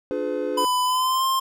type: chord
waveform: triangle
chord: D diminished seventh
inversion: none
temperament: just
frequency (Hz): 293.7 / 352.4 / 422.9 / 507.5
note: D4 / F4 / Ab4 / Cb5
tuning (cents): 0 / +16 / +31 / +47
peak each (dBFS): -28 / -30 / -27 / -25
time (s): 0.11-0.65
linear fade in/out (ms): 0
type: tone with pitch glide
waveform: square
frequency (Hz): 1000 to 1056.4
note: B5 to C6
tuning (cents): +21 to +16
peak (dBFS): -20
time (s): 0.57-1.4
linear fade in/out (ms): 10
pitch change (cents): +95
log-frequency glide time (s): 0.84-1.26
effects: none